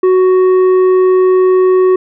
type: tone with tanh clipping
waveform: sine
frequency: 371.1 Hz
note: F#4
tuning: 5 cents sharp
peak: -7 dBFS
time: 0.03-1.96 s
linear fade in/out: 5 ms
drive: 7 dB
effects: none